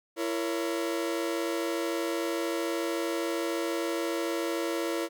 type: chord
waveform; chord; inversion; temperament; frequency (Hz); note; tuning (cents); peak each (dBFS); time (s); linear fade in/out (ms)
40% pulse; A# diminished; second; just; 335.6 / 466.2 / 559.4; E4 / A#4 / C#5; +31 / 0 / +16; -30 / -34 / -34; 0.16-5.09; 50
effects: none